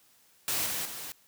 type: noise with level steps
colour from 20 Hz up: white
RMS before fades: -30 / -33 / -40 dBFS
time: 0.48-1.12 s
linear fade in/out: 0 ms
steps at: 0.66 / 0.85 s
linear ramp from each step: 5 ms
effects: white hiss -63 dBFS RMS until 1.27 s + high-pass 60 Hz 12 dB/octave